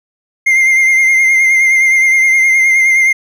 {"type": "tone with vibrato", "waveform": "triangle", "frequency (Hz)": 2105, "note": "C7", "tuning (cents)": 10, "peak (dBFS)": -5, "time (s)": [0.46, 3.13], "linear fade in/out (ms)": 10, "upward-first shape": "triangle", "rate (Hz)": 9.6, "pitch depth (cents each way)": 37, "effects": []}